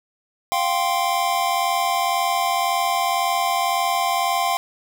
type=chord; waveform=square; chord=F suspended second; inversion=none; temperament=equal with one note detuned; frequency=698.5 / 780.4 / 1046.5 Hz; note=F5 / G5 / C6; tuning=0 / -8 / 0 cents; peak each=-24 dBFS; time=0.52-4.57 s; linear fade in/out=0 ms; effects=none